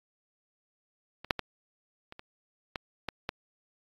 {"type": "clicks", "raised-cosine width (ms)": 0.3, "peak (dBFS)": [-26, -7, -16, -28, -28, -17, -16, -15], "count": 8, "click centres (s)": [1.246, 1.308, 1.393, 2.124, 2.194, 2.758, 3.087, 3.291], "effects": ["AAC 32 kbps"]}